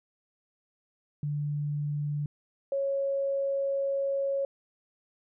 sine tone pair in turn, 146.83 / 551.2 Hz, D3 / C#5, 0 / -10 cents, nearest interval octave + major seventh, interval 2290 cents, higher second, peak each -28 / -26 dBFS, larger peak second, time 1.23-2.26 / 2.72-4.45 s, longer second, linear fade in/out 2 ms, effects none

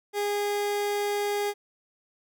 30% pulse tone, 410.1 Hz, G#4, 22 cents flat, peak -23 dBFS, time 0.13-1.54 s, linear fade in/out 50 ms, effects none

